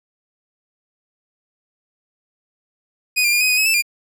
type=tone with pitch steps; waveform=sawtooth; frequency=2487 / 2388 / 2421 / 2514 / 2485 / 2562 / 2642 / 2399 Hz; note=D#7 / D7 / D#7 / D#7 / D#7 / E7 / E7 / D7; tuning=-1 / +28 / -48 / +17 / -3 / -50 / +3 / +36 cents; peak=-11 dBFS; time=3.16-3.824 s; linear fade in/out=20 ms; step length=83 ms; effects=none